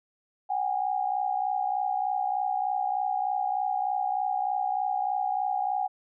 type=tone pair together; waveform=sine; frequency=749.7 / 813 Hz; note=F#5 / G#5; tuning=+23 / -37 cents; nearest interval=minor second; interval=140 cents; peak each=-28 dBFS; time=0.49-5.88 s; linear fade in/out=20 ms; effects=none

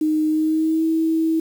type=tone with pitch glide; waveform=sine; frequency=309.5 to 322.1 Hz; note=D#4 to E4; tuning=-9 to -40 cents; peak=-16 dBFS; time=0.01-1.4 s; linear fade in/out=5 ms; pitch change=+69 cents; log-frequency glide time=0.28-0.84 s; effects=7-bit

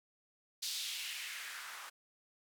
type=noise with band-pass filter sweep; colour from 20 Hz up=blue; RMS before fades=-43 dBFS; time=0.62-1.9 s; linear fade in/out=10 ms; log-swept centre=4300 to 1100 Hz; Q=2.1; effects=none

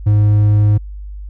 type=tone; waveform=triangle; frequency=104.4 Hz; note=G#2; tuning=10 cents sharp; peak=-6 dBFS; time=0.06-0.78 s; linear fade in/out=10 ms; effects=added 50 Hz sine -26 dBFS peak until 1.29 s

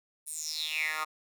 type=tone with high-pass filter sweep; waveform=10% pulse; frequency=155.56 Hz; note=D#3; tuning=in tune; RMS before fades=-34 dBFS; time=0.26-1.05 s; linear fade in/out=20 ms; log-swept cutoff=10000 to 1200 Hz; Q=7.2; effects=none

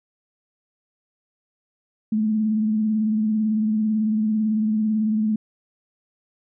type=tone with vibrato; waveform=sine; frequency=216.2 Hz; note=A3; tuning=30 cents flat; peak=-18 dBFS; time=2.12-5.36 s; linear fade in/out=5 ms; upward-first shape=triangle; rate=18 Hz; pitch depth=50 cents each way; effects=none

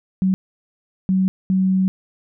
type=tone bursts at uneven times; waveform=sine; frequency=188.5 Hz; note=F#3; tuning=32 cents sharp; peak=-14 dBFS; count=3; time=0.22-0.34 / 1.09-1.28 / 1.5-1.88 s; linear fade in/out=0 ms; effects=none

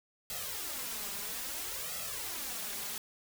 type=noise with flanger; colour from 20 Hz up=white; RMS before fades=-39 dBFS; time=0.3-2.98 s; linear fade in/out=2 ms; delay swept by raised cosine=1.5 to 5 ms; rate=0.6 Hz; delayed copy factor=+0.8; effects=none

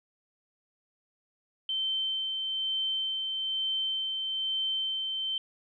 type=tone with tremolo; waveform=sine; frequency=3100 Hz; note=G7; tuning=20 cents flat; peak=-27 dBFS; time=1.69-5.38 s; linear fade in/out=2 ms; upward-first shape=sine; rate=1.1 Hz; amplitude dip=30%; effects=none

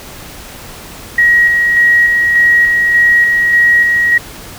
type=tone with tremolo; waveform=sine; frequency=1900 Hz; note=A#6; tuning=33 cents sharp; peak=-5 dBFS; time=1.18-4.18 s; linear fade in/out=5 ms; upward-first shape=square; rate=1.7 Hz; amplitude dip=30%; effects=pink hiss -31 dBFS RMS until 4.58 s

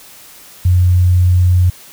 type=tone; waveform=sine; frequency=90 Hz; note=F#2; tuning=47 cents flat; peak=-7 dBFS; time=0.65-1.7 s; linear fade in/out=5 ms; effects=white hiss -39 dBFS RMS until 1.92 s

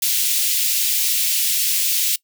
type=high-pass noise; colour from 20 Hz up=white; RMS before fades=-19 dBFS; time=0.02-2.16 s; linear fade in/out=5 ms; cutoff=2500 Hz; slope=24 dB/octave; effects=noise-tail reverb RT60 0.1 s tail -22 dB re dry

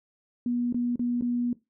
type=tone with dropouts; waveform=sine; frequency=242.1 Hz; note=B3; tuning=34 cents flat; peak=-24 dBFS; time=0.46-1.53 s; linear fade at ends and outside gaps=2 ms; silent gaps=0.726-0.744 / 0.958-0.994 / 1.211-1.222 s; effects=noise-tail reverb RT60 0.2 s tail -18 dB re dry

